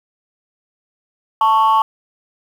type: tone pair together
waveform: sine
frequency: 884.1 / 1108.7 Hz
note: A5 / C#6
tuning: +8 / 0 cents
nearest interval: major third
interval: 392 cents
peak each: -11 dBFS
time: 1.41-1.82 s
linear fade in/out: 2 ms
effects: tanh soft clip ceiling -7 dBFS + 7-bit